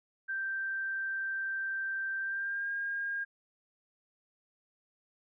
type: tone with pitch glide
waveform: sine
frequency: 1568 to 1616.7 Hz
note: G6 to G#6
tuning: 0 to -47 cents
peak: -32 dBFS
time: 0.28-3.25 s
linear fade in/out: 20 ms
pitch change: +53 cents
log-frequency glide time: 2.2-2.7 s
effects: none